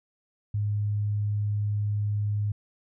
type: tone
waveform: sine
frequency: 103.83 Hz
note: G#2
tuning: in tune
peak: -24 dBFS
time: 0.54-2.52 s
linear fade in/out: 5 ms
effects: none